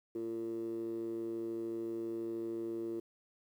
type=tone with band-pass filter; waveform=15% pulse; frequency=114.1 Hz; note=A#2; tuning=37 cents flat; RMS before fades=-39 dBFS; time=0.15-3 s; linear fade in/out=5 ms; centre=370 Hz; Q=7.9; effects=11-bit